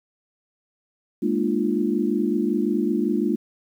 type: chord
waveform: sine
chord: Bb dominant seventh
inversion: third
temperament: equal with one note detuned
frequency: 207.7 / 233.1 / 300.2 / 349.2 Hz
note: Ab3 / Bb3 / D4 / F4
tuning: 0 / 0 / +38 / 0 cents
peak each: -25 dBFS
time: 1.22-3.36 s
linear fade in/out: 10 ms
effects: 9-bit